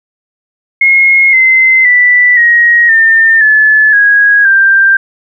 sine tone with pitch steps, 2157 / 2063 / 1973.4 / 1887.6 / 1805.5 / 1726.9 / 1651.8 / 1579.9 Hz, C#7 / C7 / B6 / A#6 / A6 / A6 / G#6 / G6, -48 / -25 / -2 / +21 / +44 / -33 / -10 / +13 cents, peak -3 dBFS, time 0.81-4.97 s, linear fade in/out 5 ms, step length 520 ms, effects none

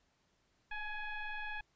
sine tone with frequency modulation, 830.6 Hz, G#5, in tune, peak -38 dBFS, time 0.71-1.61 s, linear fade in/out 5 ms, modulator 842 Hz, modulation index 2.1, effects pink hiss -75 dBFS RMS until 1.75 s + resampled to 16000 Hz

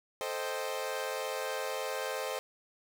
sawtooth chord, A half-diminished seventh, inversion none, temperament equal, 440 / 523.3 / 622.3 / 784 Hz, A4 / C5 / Eb5 / G5, 0 / 0 / 0 / 0 cents, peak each -36 / -33 / -36 / -39 dBFS, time 0.21-2.39 s, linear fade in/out 0 ms, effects none

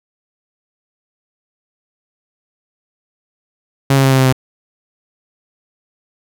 sawtooth tone with pitch steps, 136.9 / 135.48 / 134.08 / 132.7 / 131.32 / 129.96 Hz, C#3 / C#3 / C3 / C3 / C3 / C3, -21 / -39 / +43 / +25 / +7 / -11 cents, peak -5 dBFS, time 3.9-4.326 s, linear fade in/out 5 ms, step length 71 ms, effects none

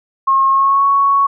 sine tone with pitch glide, 1079 to 1111.9 Hz, C#6 to C#6, -47 to +5 cents, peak -9 dBFS, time 0.27-1.27 s, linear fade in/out 10 ms, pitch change +52 cents, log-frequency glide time 0.5-0.85 s, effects none

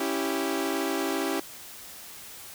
sawtooth chord, C# diminished, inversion none, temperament equal, 277.2 / 329.6 / 392 Hz, C#4 / E4 / G4, 0 / 0 / 0 cents, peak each -27 dBFS, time 0-1.4 s, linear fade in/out 5 ms, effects white hiss -44 dBFS RMS until 2.54 s

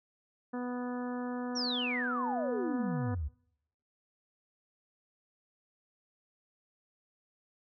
harmonic tone, 246.9 Hz, B3, in tune, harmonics 1 / 2 / 3 / 4 / 5 / 6 / 7, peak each -35 / -41 / -45 / -47 / -49 / -51 / -52 dBFS, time 0.53-3.15 s, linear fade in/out 10 ms
sine exponential sweep, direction down, 5860 to 65.9 Hz, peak -32 dBFS, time 1.55-3.29 s, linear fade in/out 20 ms
effects noise-tail reverb RT60 0.8 s tail -26 dB re dry

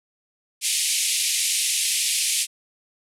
white band-pass noise, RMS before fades -23 dBFS, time 0.61-2.47 s, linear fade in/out 50 ms, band 2200 to 11000 Hz, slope 48 dB/octave, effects none

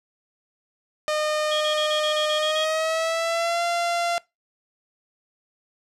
sawtooth tone with pitch glide, 610 to 688.7 Hz, D#5 to F5, -34 to -24 cents, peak -18 dBFS, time 1.08-4.18 s, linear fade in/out 0 ms, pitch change +210 cents, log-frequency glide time 2.35-3.63 s
sine tone bursts, 3276 Hz, G#7, 24 cents flat, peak -25 dBFS, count 9, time 1.51-2.65 s, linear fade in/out 10 ms, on 100 ms, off 30 ms
effects noise-tail reverb RT60 0.2 s tail -22 dB re dry + low-pass 8000 Hz 12 dB/octave

